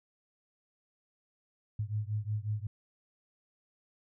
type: beating tone pair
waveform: sine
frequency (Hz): 103.83 / 109.33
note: G#2 / A2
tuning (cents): 0 / -11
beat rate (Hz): 5.5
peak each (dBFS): -34 / -35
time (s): 1.79-2.67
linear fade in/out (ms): 5
effects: none